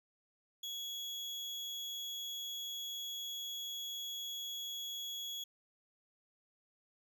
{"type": "tone", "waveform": "35% pulse", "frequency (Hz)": 3349, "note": "G#7", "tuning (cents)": 14, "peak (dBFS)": -38, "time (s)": [0.63, 5.44], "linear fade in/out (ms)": 5, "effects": []}